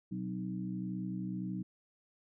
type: harmonic tone with a mistuned harmonic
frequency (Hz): 61.8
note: B1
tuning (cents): +2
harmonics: 2 / 3 / 4 / 5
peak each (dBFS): -44 / -37 / -46 / -43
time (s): 0.11-1.63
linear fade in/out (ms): 10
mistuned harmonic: 4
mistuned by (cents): +58
effects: none